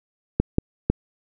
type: clicks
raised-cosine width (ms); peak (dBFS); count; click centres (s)
3; -4; 3; 0.4 / 0.584 / 0.9
effects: none